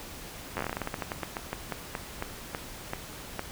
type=slowing click train; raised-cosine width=0.5 ms; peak=-16 dBFS; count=24; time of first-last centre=0.57-3.394 s; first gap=10 ms; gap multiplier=1.19; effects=pink hiss -43 dBFS RMS until 3.51 s